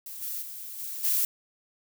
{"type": "noise with level steps", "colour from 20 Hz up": "violet", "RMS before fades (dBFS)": [-40, -34, -40, -36, -25], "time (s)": [0.06, 1.25], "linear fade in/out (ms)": 2, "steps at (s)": [0.21, 0.41, 0.78, 1.03], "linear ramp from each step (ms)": 20, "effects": []}